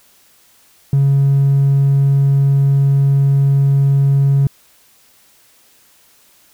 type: tone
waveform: triangle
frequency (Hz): 138.59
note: C#3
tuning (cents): 0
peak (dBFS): -6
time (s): 0.93-4.47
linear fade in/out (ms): 2
effects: tanh soft clip ceiling -5 dBFS + white hiss -51 dBFS RMS until 6.53 s